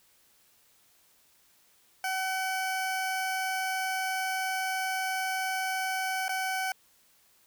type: tone with dropouts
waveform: 20% pulse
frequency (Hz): 757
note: F#5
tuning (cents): +39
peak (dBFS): -24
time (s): 2.04-6.72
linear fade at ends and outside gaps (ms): 2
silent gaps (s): 6.282-6.292
effects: white hiss -64 dBFS RMS until 7.46 s